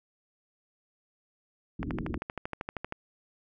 white low-pass noise, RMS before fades -35 dBFS, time 1.79-2.18 s, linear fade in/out 5 ms, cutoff 340 Hz, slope 48 dB/octave
click train, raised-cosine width 0.5 ms, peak -19 dBFS, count 15, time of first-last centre 1.83-2.924 s, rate 12.8 Hz
effects none

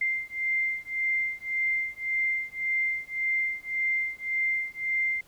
sine beating tone pair, 2093 / 2094.8 Hz, C7 / C7, 0 / +1 cents, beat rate 1.8 Hz, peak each -29 / -29 dBFS, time 0.01-5.21 s, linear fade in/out 5 ms, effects pink hiss -59 dBFS RMS until 5.27 s

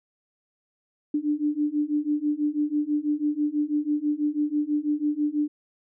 sine beating tone pair, 293.7 / 299.8 Hz, D4 / D4, 0 / +36 cents, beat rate 6.1 Hz, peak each -26 / -25 dBFS, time 1.14-5.48 s, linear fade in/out 5 ms, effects none

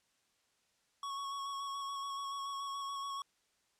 square tone with vibrato, 1108.7 Hz, C#6, in tune, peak -39 dBFS, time 1.03-3.22 s, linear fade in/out 2 ms, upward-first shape square, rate 7 Hz, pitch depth 16 cents each way, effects white hiss -75 dBFS RMS until 3.79 s + low-pass 8000 Hz 12 dB/octave

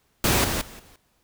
pink noise with level steps, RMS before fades -20 / -26 / -43 / -52 dBFS, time 0.24-0.96 s, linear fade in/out 2 ms, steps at 0.44 / 0.61 / 0.79 s, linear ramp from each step 5 ms, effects pink hiss -67 dBFS RMS until 1.23 s

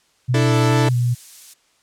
sine tone with vibrato, 123.6 Hz, B2, 2 cents sharp, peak -15 dBFS, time 0.28-1.15 s, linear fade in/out 20 ms, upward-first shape square, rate 2.3 Hz, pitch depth 27 cents each way
sawtooth chord, D suspended second, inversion none, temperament equal, 293.7 / 329.6 / 440 Hz, D4 / E4 / A4, 0 / 0 / 0 cents, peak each -18 dBFS, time 0.34-0.89 s, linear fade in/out 5 ms
violet noise, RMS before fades -33 dBFS, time 0.53-1.54 s, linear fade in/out 10 ms
effects white hiss -60 dBFS RMS until 1.82 s + low-pass 8000 Hz 12 dB/octave

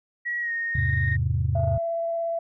sine tone with pitch glide, 1917 to 1852.8 Hz, A#6 to A#6, +48 to -11 cents, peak -25 dBFS, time 0.25-1.17 s, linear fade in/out 20 ms, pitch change -59 cents, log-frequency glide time 0.4-0.52 s
sine chord, E augmented, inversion none, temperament equal, 82.41 / 103.83 / 130.81 Hz, E2 / G#2 / B#2, 0 / 0 / 0 cents, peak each -25 dBFS, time 0.75-1.78 s, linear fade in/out 5 ms
sine tone with vibrato, 670 Hz, E5, 28 cents sharp, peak -24 dBFS, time 1.55-2.39 s, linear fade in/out 5 ms, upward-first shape sine, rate 17 Hz, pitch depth 8 cents each way
effects tanh soft clip ceiling -12 dBFS

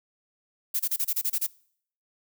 violet noise bursts, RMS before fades -26 dBFS, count 9, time 0.74-1.468 s, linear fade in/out 10 ms, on 56 ms, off 28 ms, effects noise-tail reverb RT60 0.6 s tail -23 dB re dry

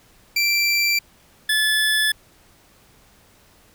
25% pulse tone pair in turn, 2349 / 1728.5 Hz, D7 / A6, 0 / -31 cents, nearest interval perfect fourth, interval 531 cents, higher first, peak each -13 dBFS, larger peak neither, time 0.36-0.99 / 1.49-2.12 s, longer neither, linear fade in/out 5 ms, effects pink hiss -54 dBFS RMS until 3.74 s

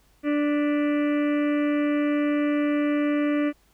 harmonic tone with a mistuned harmonic, 293.7 Hz, D4, in tune, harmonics 1 / 2 / 4 / 5 / 6 / 7 / 8 / 9 / 10, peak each -21 / -29 / -37 / -41 / -41 / -39 / -40 / -47 / -48 dBFS, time 0.23-3.53 s, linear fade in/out 50 ms, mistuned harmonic 7, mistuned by -61 cents, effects added 50 Hz sine -63 dBFS peak until 3.73 s + pink hiss -63 dBFS RMS until 3.73 s

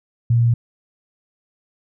sine tone, 117.8 Hz, A#2, 19 cents sharp, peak -12 dBFS, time 0.3-0.54 s, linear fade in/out 5 ms, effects none

